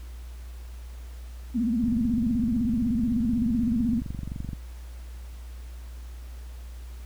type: tone with vibrato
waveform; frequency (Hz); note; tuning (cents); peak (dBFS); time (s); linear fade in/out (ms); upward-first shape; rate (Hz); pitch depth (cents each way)
sine; 233.1; A#3; 0; -22; 1.54-4.01; 20; sine; 16; 140
type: click train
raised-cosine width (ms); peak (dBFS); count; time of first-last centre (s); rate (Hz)
5; -21; 64; 1.84-4.532; 23.4
effects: added 60 Hz sine -37 dBFS peak until 7.05 s + pink hiss -54 dBFS RMS until 7.05 s